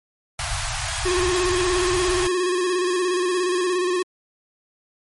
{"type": "band-stop noise", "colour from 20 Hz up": "pink", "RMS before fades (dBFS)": -26, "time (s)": [0.39, 2.27], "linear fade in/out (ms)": 2, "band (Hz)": [130, 640], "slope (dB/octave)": 96}
{"type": "tone with tremolo", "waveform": "10% pulse", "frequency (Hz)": 1655, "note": "G#6", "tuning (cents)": -6, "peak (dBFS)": -24, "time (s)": [0.87, 3.75], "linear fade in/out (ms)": 10, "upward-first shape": "sine", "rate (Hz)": 4.5, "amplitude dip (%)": 40}
{"type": "tone with vibrato", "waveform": "square", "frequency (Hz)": 361.5, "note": "F#4", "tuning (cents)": -40, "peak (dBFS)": -20, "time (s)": [1.05, 4.03], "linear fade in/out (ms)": 10, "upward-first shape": "square", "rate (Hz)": 17, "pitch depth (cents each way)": 41}
{"effects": ["MP3 48 kbps"]}